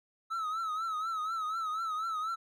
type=tone with vibrato; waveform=triangle; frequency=1296 Hz; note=E6; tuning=30 cents flat; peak=-30 dBFS; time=0.3-2.36 s; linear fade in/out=20 ms; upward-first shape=triangle; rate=4.1 Hz; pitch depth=97 cents each way; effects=none